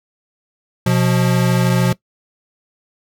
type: tone pair together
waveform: square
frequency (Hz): 124.24 / 177.4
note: B2 / F3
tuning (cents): +11 / +27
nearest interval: tritone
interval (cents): 616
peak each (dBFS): -16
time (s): 0.86-1.93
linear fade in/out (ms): 5
effects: noise-tail reverb RT60 0.1 s tail -20 dB re dry